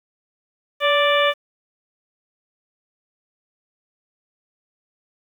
harmonic tone with a mistuned harmonic, 587.3 Hz, D5, in tune, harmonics 1 / 2 / 3 / 4 / 5 / 6, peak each -18 / -21 / -23 / -24 / -25 / -26 dBFS, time 0.8-1.34 s, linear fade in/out 50 ms, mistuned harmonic 1, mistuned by -39 cents, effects 8-bit

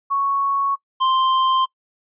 sine / square tone pair in turn, 1108.7 / 1046.5 Hz, C#6 / C6, 0 / 0 cents, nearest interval minor second, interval 100 cents, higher first, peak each -17 / -16 dBFS, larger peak second, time 0.1-0.76 / 1-1.66 s, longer neither, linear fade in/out 20 ms, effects noise-tail reverb RT60 0.1 s tail -23 dB re dry + resampled to 8000 Hz

